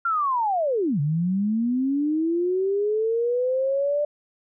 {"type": "linear two-way sweep", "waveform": "sine", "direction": "down then up", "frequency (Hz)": [1396.9, 139.6, 594], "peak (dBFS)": -20, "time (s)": [0.05, 4.05], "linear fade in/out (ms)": 5, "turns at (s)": 1, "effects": []}